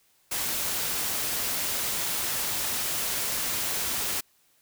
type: noise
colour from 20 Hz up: white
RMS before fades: -29 dBFS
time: 0.31-4.21 s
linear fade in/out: 10 ms
effects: white hiss -65 dBFS RMS until 4.61 s